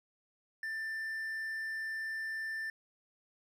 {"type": "tone", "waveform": "triangle", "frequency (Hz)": 1779, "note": "A6", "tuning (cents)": 19, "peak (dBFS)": -34, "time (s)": [0.63, 2.7], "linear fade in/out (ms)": 2, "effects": []}